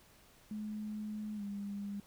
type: tone with pitch glide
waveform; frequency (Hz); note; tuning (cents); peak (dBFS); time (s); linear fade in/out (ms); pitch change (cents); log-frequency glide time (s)
sine; 212.5 to 201.7; G#3 to G3; +40 to +50; -38; 0.51-2; 2; -90; 1.35-1.43
effects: pink hiss -63 dBFS RMS until 2.06 s